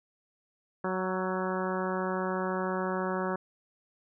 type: harmonic tone with a mistuned harmonic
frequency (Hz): 186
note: F#3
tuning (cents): +9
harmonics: 1 / 2 / 3 / 4 / 5 / 6 / 7 / 8 / 9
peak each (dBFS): -34 / -34 / -36 / -40 / -38 / -39 / -40 / -42 / -43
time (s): 0.84-3.36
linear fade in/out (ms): 5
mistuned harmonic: 7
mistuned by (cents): +28
effects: none